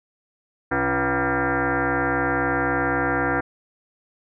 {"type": "tone with frequency modulation", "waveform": "sine", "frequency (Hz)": 554.4, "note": "C#5", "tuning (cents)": 0, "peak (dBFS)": -19, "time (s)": [0.71, 3.41], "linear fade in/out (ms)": 10, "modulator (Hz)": 209, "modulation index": 5.8, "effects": []}